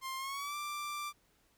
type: tone with pitch glide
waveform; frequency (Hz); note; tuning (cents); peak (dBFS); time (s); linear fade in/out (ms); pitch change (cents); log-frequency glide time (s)
sawtooth; 1056 to 1178.5; C6 to D6; +16 to +6; -34; 0.01-1.13; 50; +190; 0.17-0.56
effects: pink hiss -71 dBFS RMS until 1.57 s